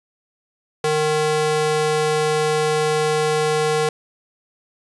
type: tone with high-pass filter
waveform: square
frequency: 153.6 Hz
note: D#3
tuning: 22 cents flat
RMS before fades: -19 dBFS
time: 0.84-3.89 s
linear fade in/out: 2 ms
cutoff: 370 Hz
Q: 1.6
effects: resampled to 24000 Hz + 7-bit